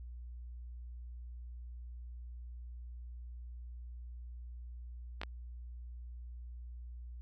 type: clicks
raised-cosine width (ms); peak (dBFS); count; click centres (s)
0.3; -23; 2; 5.215 / 5.234
effects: added 60 Hz sine -44 dBFS peak until 7.21 s